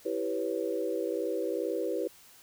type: chord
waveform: sine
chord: C# half-diminished seventh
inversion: first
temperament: equal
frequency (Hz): 329.6 / 392 / 493.9 / 554.4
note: E4 / G4 / B4 / C#5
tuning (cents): 0 / 0 / 0 / 0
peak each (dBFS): -35 / -34 / -33 / -37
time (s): 0.05-2.08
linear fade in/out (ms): 10
effects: white hiss -56 dBFS RMS until 2.42 s